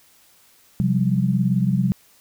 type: chord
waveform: sine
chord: C suspended fourth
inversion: none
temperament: equal with one note detuned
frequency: 130.81 / 177.97 / 196 Hz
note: C3 / F3 / G3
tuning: 0 / +33 / 0 cents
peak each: -21 dBFS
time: 0.8-1.92 s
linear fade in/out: 0 ms
effects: white hiss -55 dBFS RMS until 2.2 s